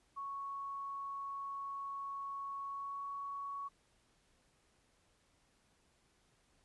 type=tone with pitch glide; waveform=sine; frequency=1108.7 to 1117.7 Hz; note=C#6 to C#6; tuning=0 to +14 cents; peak=-40 dBFS; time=0.16-3.69 s; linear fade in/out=20 ms; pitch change=+14 cents; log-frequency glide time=2.62-3.07 s; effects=pink hiss -73 dBFS RMS until 6.64 s + resampled to 24000 Hz